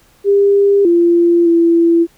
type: tone with pitch steps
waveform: sine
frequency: 400.7 / 342.9 / 336.2 Hz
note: G4 / F4 / E4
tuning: +38 / -32 / +34 cents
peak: -7 dBFS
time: 0.24-2.07 s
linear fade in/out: 50 ms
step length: 610 ms
effects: pink hiss -51 dBFS RMS until 2.17 s